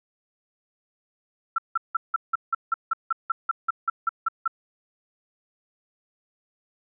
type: tone bursts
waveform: sine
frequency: 1343 Hz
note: E6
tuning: 32 cents sharp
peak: -19 dBFS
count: 16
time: 1.56-4.478 s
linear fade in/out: 5 ms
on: 23 ms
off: 170 ms
effects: none